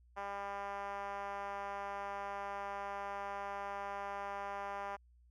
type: tone with band-pass filter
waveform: 5% pulse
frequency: 199.8 Hz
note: G3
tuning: 33 cents sharp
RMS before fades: -42 dBFS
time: 0.16-4.97 s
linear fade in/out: 20 ms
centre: 820 Hz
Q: 1.9
effects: added 60 Hz sine -62 dBFS peak until 5.3 s